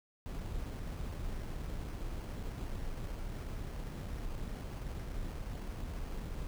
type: noise with sample-and-hold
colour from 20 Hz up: brown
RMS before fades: -40 dBFS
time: 0.26-6.47 s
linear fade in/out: 0 ms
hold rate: 3675 Hz
effects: none